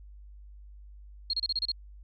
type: tone bursts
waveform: sine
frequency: 4258 Hz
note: C8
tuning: 30 cents sharp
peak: -26 dBFS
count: 7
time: 1.3-1.717 s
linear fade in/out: 2 ms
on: 33 ms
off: 31 ms
effects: added 50 Hz sine -46 dBFS peak until 2.03 s